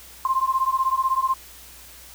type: beating tone pair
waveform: sine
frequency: 1046.5 / 1062.5 Hz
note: C6 / C6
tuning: 0 / +26 cents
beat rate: 16 Hz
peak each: -22 dBFS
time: 0.25-1.34 s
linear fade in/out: 2 ms
effects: added 60 Hz sine -51 dBFS peak until 2.14 s + white hiss -45 dBFS RMS until 2.14 s